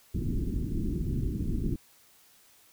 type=low-pass noise; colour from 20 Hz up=pink; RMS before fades=-30 dBFS; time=0.14-1.76 s; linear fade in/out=5 ms; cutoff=350 Hz; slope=48 dB/octave; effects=white hiss -60 dBFS RMS until 2.72 s